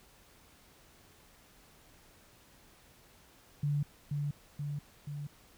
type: tone with echo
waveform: sine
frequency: 145.2 Hz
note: D3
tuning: 19 cents flat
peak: -28 dBFS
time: 3.63-3.83 s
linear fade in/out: 5 ms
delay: 480 ms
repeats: 3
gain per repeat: -3 dB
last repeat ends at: 5.27 s
effects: pink hiss -61 dBFS RMS until 5.57 s